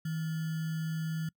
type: tone with sample-and-hold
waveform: sine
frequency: 160.5 Hz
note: E3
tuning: 46 cents flat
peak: -31 dBFS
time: 0.05-1.29 s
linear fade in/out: 5 ms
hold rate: 1575 Hz
effects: noise-tail reverb RT60 0.1 s tail -25 dB re dry

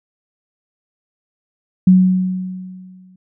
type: tone with exponential decay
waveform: sine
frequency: 185 Hz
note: F#3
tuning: in tune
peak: -4 dBFS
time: 1.87-3.16 s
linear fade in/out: 5 ms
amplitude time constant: 280 ms
effects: none

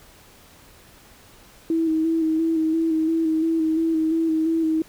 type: tone with vibrato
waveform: sine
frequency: 322.1 Hz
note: E4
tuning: 40 cents flat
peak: -18 dBFS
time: 1.7-4.82 s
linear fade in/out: 2 ms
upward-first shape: square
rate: 2.9 Hz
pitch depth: 26 cents each way
effects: pink hiss -50 dBFS RMS until 4.88 s

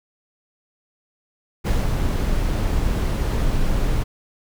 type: noise with ADSR envelope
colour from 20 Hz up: brown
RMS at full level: -17 dBFS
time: 1.64-4.04 s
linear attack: 28 ms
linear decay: 200 ms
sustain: -3 dB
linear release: 19 ms
effects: none

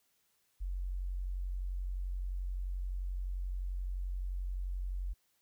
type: tone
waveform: sine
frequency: 45.76 Hz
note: F#1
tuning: 18 cents flat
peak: -34 dBFS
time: 0.6-5.14 s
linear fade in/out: 20 ms
effects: white hiss -75 dBFS RMS until 5.41 s

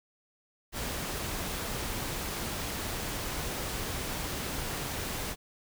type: noise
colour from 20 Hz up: pink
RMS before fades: -35 dBFS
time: 0.72-5.36 s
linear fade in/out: 50 ms
effects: none

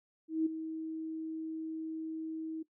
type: tone with ADSR envelope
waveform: sine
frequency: 319.4 Hz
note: D#4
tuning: 45 cents sharp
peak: -25 dBFS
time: 0.28-2.63 s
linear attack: 180 ms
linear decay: 10 ms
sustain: -11 dB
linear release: 11 ms
effects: noise-tail reverb RT60 0.1 s tail -17 dB re dry

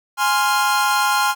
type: chord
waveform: 45% pulse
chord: F minor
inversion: first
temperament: equal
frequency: 830.6 / 1046.5 / 1396.9 Hz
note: Ab5 / C6 / F6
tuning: 0 / 0 / 0 cents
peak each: -20 dBFS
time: 0.17-1.35 s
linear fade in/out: 50 ms
effects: none

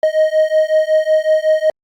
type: beating tone pair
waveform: triangle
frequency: 622.3 / 627.7 Hz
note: D#5 / D#5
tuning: 0 / +15 cents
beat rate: 5.4 Hz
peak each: -12 dBFS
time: 0.03-1.7 s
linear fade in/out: 2 ms
effects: Opus 48 kbps

